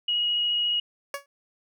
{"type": "tone with vibrato", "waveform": "sine", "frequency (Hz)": 2895, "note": "F#7", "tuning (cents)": -38, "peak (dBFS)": -22, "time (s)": [0.08, 0.8], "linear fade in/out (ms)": 5, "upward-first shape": "triangle", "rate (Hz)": 14, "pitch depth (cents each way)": 10}
{"type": "tone with exponential decay", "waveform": "15% pulse", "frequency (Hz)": 562, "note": "C#5", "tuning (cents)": 24, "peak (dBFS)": -20, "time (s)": [1.14, 1.26], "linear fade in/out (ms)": 2, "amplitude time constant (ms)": 25}
{"effects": []}